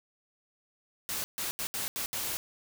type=noise bursts at uneven times; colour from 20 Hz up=white; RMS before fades=-34 dBFS; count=6; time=1.09-1.24 / 1.38-1.51 / 1.59-1.67 / 1.74-1.88 / 1.96-2.06 / 2.13-2.37 s; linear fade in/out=0 ms; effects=none